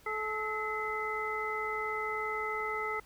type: harmonic tone with a mistuned harmonic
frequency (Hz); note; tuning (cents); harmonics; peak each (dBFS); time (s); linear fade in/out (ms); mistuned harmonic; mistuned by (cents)
432.3; A4; -31; 1 / 2 / 3 / 5; -38 / -40 / -36 / -37; 0.06-3; 5; 5; -100
effects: added 50 Hz sine -62 dBFS peak until 3.05 s + pink hiss -60 dBFS RMS until 3.05 s